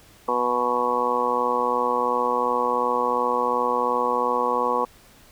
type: harmonic tone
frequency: 122.8 Hz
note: B2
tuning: 9 cents flat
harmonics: 2 / 3 / 4 / 5 / 6 / 7 / 8 / 9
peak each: -33 / -33 / -25 / -37 / -33 / -28 / -26 / -25 dBFS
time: 0.28-4.85 s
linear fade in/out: 5 ms
effects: pink hiss -52 dBFS RMS until 5.31 s